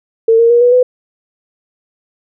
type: tone with pitch steps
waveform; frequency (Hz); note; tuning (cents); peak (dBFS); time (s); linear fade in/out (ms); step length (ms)
sine; 452.2 / 463.8 / 475.8 / 488 / 500.6; A4 / A#4 / A#4 / B4 / B4; +47 / -9 / +35 / -21 / +23; -5; 0.28-0.83; 5; 110
effects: none